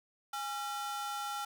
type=ring-modulated tone; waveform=45% pulse; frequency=1094 Hz; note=C#6; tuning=23 cents flat; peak=-33 dBFS; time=0.33-1.45 s; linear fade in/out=5 ms; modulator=272 Hz; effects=none